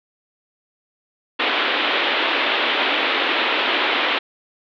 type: band-pass noise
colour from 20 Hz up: white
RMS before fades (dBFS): -20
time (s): 1.39-4.19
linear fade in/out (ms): 10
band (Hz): 260 to 3600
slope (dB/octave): 48
effects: none